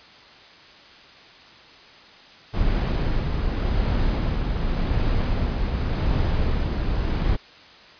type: noise with tremolo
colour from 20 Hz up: brown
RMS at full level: -21 dBFS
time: 2.53-7.37 s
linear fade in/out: 20 ms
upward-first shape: sine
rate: 0.88 Hz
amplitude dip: 30%
effects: white hiss -47 dBFS RMS until 7.99 s + resampled to 11025 Hz